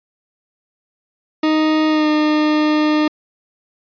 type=tone with pitch glide; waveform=40% pulse; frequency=311.1 to 304.2 Hz; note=D#4 to D#4; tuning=0 to -39 cents; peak=-12 dBFS; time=1.43-3.08 s; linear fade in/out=5 ms; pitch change=-39 cents; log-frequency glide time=1.88-2.08 s; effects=resampled to 11025 Hz